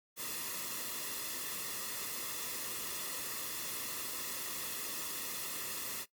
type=noise with comb filter; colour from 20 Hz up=white; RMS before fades=-40 dBFS; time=0.16-6.06 s; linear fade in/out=50 ms; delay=1.3 ms; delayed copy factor=-0.6; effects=noise-tail reverb RT60 0.1 s tail -17 dB re dry + Opus 48 kbps